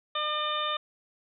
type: harmonic tone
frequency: 603 Hz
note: D5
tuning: 46 cents sharp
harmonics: 1 / 2 / 3 / 4 / 5 / 6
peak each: -36 / -30 / -40 / -41 / -37 / -33 dBFS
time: 0.15-0.77 s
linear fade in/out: 5 ms
effects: none